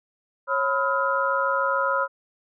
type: tone cluster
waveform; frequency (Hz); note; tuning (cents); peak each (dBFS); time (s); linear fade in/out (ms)
sine; 548 / 1001 / 1280 / 1407; C#5 / B5 / D#6 / F6; -20 / +23 / +49 / +12; -26; 0.47-2.08; 50
effects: none